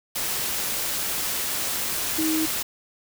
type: tone in noise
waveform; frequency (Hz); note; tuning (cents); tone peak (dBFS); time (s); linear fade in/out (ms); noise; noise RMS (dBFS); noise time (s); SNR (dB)
sine; 315.6; D#4; +25; -22; 2.18-2.46; 10; white; -27; 0.15-2.63; +2
effects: none